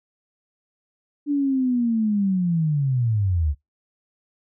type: linear sweep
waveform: sine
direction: down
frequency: 293.7 to 68.8 Hz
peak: -18 dBFS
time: 1.26-3.55 s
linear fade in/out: 50 ms
effects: noise-tail reverb RT60 0.2 s tail -26 dB re dry